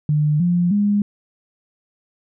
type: tone with pitch steps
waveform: sine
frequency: 150 / 175.32 / 204.9 Hz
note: D3 / F3 / G#3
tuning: +37 / +7 / -23 cents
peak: -14 dBFS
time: 0.09-1.02 s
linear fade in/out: 2 ms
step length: 310 ms
effects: none